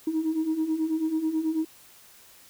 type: beating tone pair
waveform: sine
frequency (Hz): 310.7 / 319.9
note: D#4 / D#4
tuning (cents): -2 / +48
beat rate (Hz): 9.2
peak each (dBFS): -29 / -24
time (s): 0.07-1.65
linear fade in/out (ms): 5
effects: tanh soft clip ceiling -19 dBFS + white hiss -53 dBFS RMS until 2.49 s